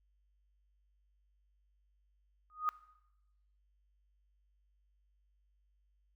sine tone with exponential growth, 1241 Hz, D#6, 5 cents flat, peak -26 dBFS, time 2.5-2.69 s, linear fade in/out 0 ms, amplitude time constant 41 ms, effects noise-tail reverb RT60 0.9 s tail -19 dB re dry + added 50 Hz sine -70 dBFS peak until 6.15 s

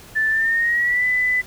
sine tone with pitch glide, 1760 to 1998.5 Hz, A6 to B6, 0 to +20 cents, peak -16 dBFS, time 0.15-1.42 s, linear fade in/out 20 ms, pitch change +220 cents, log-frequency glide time 0.3-1.06 s, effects pink hiss -43 dBFS RMS until 1.46 s

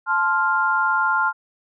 sine chord, F major, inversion first, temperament just, 873.1 / 1047.7 / 1396.9 Hz, A5 / C6 / F6, -14 / +2 / 0 cents, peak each -23 / -23 / -19 dBFS, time 0.06-1.33 s, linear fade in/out 50 ms, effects none

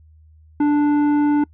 sine tone with tanh clipping, 293.7 Hz, D4, in tune, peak -15 dBFS, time 0.6-1.44 s, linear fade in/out 5 ms, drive 10 dB, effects noise-tail reverb RT60 0.1 s tail -26 dB re dry + added 78 Hz sine -46 dBFS peak until 1.53 s

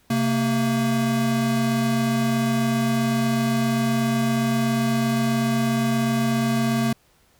square tone pair together, 131.6 / 228.6 Hz, C3 / A#3, +10 / -34 cents, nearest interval minor seventh, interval 956 cents, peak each -26 / -21 dBFS, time 0.1-6.93 s, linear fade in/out 5 ms, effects pink hiss -60 dBFS RMS until 7.39 s

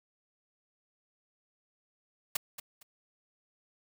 white noise with echo, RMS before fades -30 dBFS, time 2.35-2.37 s, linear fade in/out 5 ms, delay 230 ms, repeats 2, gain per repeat -12 dB, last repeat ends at 2.83 s, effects none

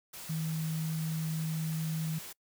sine tone in noise, 159.1 Hz, D#3, 39 cents sharp, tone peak -31 dBFS, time 0.29-2.19 s, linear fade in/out 10 ms, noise white, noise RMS -45 dBFS, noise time 0.13-2.33 s, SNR +11 dB, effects noise-tail reverb RT60 0.1 s tail -24 dB re dry

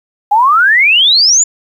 sine exponential sweep, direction up, 799 to 7250 Hz, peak -5 dBFS, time 0.31-1.44 s, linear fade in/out 10 ms, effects 7-bit

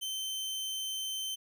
sawtooth tone, 3092 Hz, G7, 24 cents flat, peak -31 dBFS, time 0.01-1.36 s, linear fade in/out 20 ms, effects none

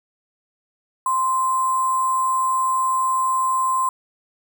sine tone with sample-and-hold, 1044 Hz, C6, 4 cents flat, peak -17 dBFS, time 1.06-3.89 s, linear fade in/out 2 ms, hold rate 8820 Hz, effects none

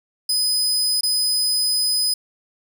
sawtooth tone with dropouts, 5010 Hz, D#8, 11 cents sharp, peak -15 dBFS, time 0.29-2.14 s, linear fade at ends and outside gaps 5 ms, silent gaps 1.009-1.032 s, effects none

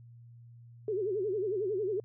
sine tone with vibrato, 400 Hz, G4, 35 cents sharp, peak -29 dBFS, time 0.88-2 s, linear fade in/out 2 ms, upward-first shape sine, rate 11 Hz, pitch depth 170 cents each way, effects added 118 Hz sine -50 dBFS peak until 2.04 s

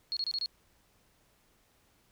sine tone bursts, 4316 Hz, C#8, 47 cents flat, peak -30 dBFS, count 5, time 0.12-0.459 s, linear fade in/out 0 ms, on 47 ms, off 26 ms, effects pink hiss -68 dBFS RMS until 2.11 s

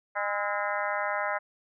harmonic tone with a mistuned harmonic, 203.9 Hz, G#3, 32 cents flat, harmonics 3 / 4 / 5 / 6 / 7 / 8 / 9 / 10, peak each -33 / -34 / -35 / -36 / -36 / -37 / -38 / -38 dBFS, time 0.15-1.39 s, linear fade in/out 20 ms, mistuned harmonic 6, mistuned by +85 cents, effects none

